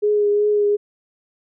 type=tone with vibrato; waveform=sine; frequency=414.9 Hz; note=G#4; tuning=2 cents flat; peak=-14 dBFS; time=0.02-0.77 s; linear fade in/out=20 ms; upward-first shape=triangle; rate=2.7 Hz; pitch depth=22 cents each way; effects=none